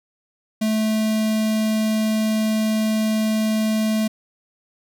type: tone with notch filter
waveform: square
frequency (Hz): 217.7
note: A3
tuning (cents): -18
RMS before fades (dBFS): -20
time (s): 0.61-4.08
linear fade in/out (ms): 10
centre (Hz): 1300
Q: 1.3
effects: none